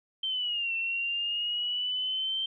sine linear two-way sweep, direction down then up, 3136 to 2690 to 3136 Hz, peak -28 dBFS, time 0.23-2.46 s, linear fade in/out 5 ms, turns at 0.74 s, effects none

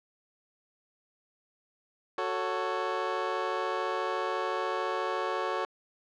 20% pulse chord, F# minor, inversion none, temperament just, 370 / 444 / 555 Hz, F#4 / A4 / C#5, 0 / +16 / +2 cents, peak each -29 dBFS, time 2.18-5.65 s, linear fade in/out 2 ms, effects low-pass 3000 Hz 12 dB/octave

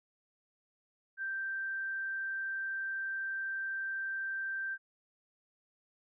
sine tone, 1568 Hz, G6, in tune, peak -34 dBFS, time 1.17-4.78 s, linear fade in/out 50 ms, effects none

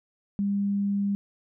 sine tone, 200.6 Hz, G3, 40 cents sharp, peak -23 dBFS, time 0.39-1.15 s, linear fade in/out 0 ms, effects none

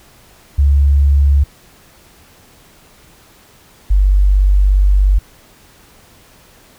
sine tone pair in turn, 70.4 / 48.5 Hz, C#2 / G1, +27 / -18 cents, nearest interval tritone, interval 645 cents, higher first, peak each -7 dBFS, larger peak neither, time 0.58-1.44 / 3.9-5.19 s, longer second, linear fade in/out 10 ms, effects pink hiss -46 dBFS RMS until 6.78 s

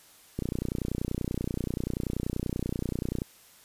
click train, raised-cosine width 3 ms, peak -17 dBFS, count 87, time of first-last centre 0.39-3.219 s, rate 30.4 Hz, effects white hiss -56 dBFS RMS until 3.64 s + resampled to 32000 Hz

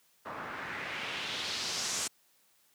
white noise with low-pass filter sweep, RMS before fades -37 dBFS, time 0.25-2.08 s, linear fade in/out 10 ms, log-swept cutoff 1100 to 7800 Hz, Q 2, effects white hiss -68 dBFS RMS until 2.74 s + high-pass 100 Hz 12 dB/octave

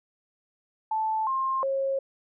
sine tone with pitch steps, 876 / 1061 / 542 Hz, A5 / C6 / C#5, -8 / +24 / -39 cents, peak -24 dBFS, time 0.91-1.99 s, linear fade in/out 5 ms, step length 360 ms, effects none

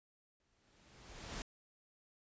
pink noise with exponential growth, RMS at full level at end -42 dBFS, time 0.4-1.42 s, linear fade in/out 1 ms, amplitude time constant 220 ms, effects resampled to 16000 Hz

